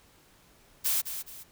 blue noise with echo, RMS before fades -27 dBFS, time 0.84-1.02 s, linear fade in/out 20 ms, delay 210 ms, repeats 2, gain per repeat -9 dB, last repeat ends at 1.44 s, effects pink hiss -60 dBFS RMS until 1.51 s

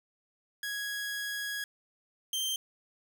sawtooth tone pair in turn, 1661.2 / 3144 Hz, G#6 / G7, 0 / +4 cents, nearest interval major seventh, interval 1104 cents, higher second, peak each -30 / -27 dBFS, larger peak second, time 0.63-1.64 / 2.33-2.56 s, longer first, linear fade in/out 2 ms, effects 10-bit

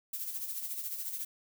violet noise with tremolo, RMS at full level -36 dBFS, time 0.13-1.25 s, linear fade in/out 5 ms, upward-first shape sine, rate 14 Hz, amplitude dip 55%, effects none

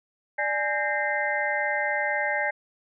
sine tone cluster, 592 / 834 / 1586 / 1842 / 2072 Hz, D5 / G#5 / G6 / A#6 / C7, +14 / +7 / +20 / -21 / -17 cents, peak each -30 dBFS, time 0.38-2.51 s, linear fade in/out 10 ms, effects none

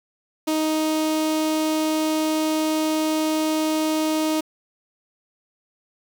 sawtooth tone with notch filter, 312.3 Hz, D#4, 7 cents sharp, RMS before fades -22 dBFS, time 0.47-4.41 s, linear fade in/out 10 ms, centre 1700 Hz, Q 1.7, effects 7-bit

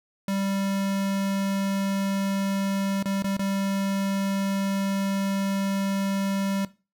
square tone with dropouts, 196 Hz, G3, in tune, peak -25 dBFS, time 0.28-6.65 s, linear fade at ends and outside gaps 2 ms, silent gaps 3.027-3.056 / 3.223-3.243 / 3.368-3.393 s, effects noise-tail reverb RT60 0.3 s tail -18 dB re dry

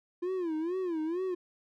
triangle tone with vibrato, 342.4 Hz, F4, 34 cents flat, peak -28 dBFS, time 0.22-1.35 s, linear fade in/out 10 ms, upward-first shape sine, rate 2.2 Hz, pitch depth 170 cents each way, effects none

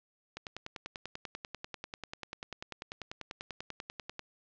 click train, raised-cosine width 0.2 ms, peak -22 dBFS, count 40, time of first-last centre 0.37-4.194 s, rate 10.2 Hz, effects low-pass 5000 Hz 12 dB/octave

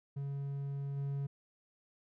triangle tone with level steps, 139.7 Hz, C#3, 14 cents sharp, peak -34 / -32 dBFS, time 0.16-1.27 s, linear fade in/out 10 ms, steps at 0.96 s, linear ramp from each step 20 ms, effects none

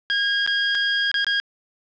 25% pulse tone with dropouts, 1629 Hz, G#6, 34 cents flat, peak -15 dBFS, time 0.1-1.4 s, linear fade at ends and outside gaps 0 ms, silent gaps 0.464-0.475 / 0.749-0.752 / 1.115-1.142 / 1.245-1.267 s, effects resampled to 16000 Hz + 8-bit

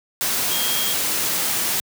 sine tone in noise, 3246 Hz, G#7, 40 cents flat, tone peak -26 dBFS, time 0.51-0.93 s, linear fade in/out 0 ms, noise white, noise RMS -22 dBFS, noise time 0.21-1.8 s, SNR -7 dB, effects high-pass 100 Hz 12 dB/octave

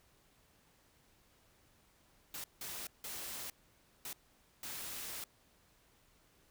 white noise bursts at uneven times, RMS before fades -44 dBFS, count 5, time 2.34-2.44 / 2.61-2.87 / 3.04-3.5 / 4.05-4.13 / 4.63-5.24 s, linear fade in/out 2 ms, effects pink hiss -69 dBFS RMS until 6.5 s

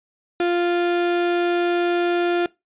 35% pulse tone, 348.9 Hz, F4, 2 cents flat, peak -16 dBFS, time 0.4-2.46 s, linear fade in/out 2 ms, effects noise-tail reverb RT60 0.2 s tail -21 dB re dry + resampled to 8000 Hz

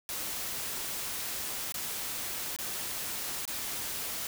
white noise with dropouts, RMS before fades -36 dBFS, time 0.09-4.27 s, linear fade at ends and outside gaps 1 ms, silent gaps 1.722-1.742 / 2.564-2.587 / 3.454-3.477 s, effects none

